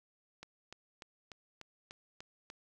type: click train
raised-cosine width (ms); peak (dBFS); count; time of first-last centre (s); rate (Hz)
0.2; -30; 8; 0.43-2.501; 3.38
effects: 11-bit